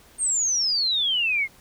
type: exponential sweep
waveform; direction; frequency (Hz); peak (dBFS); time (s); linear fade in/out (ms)
sine; down; 8840 to 2093; -20; 0.18-1.48; 50
effects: pink hiss -53 dBFS RMS until 1.6 s